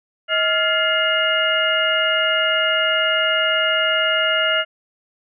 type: tone cluster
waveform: sine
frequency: 635 / 1394 / 1722 / 2101 / 2858 Hz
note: D#5 / F6 / A6 / C7 / F7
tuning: +35 / -4 / -38 / +7 / +39 cents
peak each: -22 / -20 / -29 / -25 / -20 dBFS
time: 0.28-4.65 s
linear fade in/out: 50 ms
effects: none